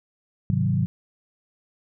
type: chord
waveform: sine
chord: Ab dominant seventh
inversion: none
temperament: equal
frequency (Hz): 103.83 / 130.81 / 155.56 / 185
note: Ab2 / C3 / Eb3 / Gb3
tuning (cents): 0 / 0 / 0 / 0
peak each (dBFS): -25 / -24 / -26 / -25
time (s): 0.5-0.86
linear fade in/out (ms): 0
effects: none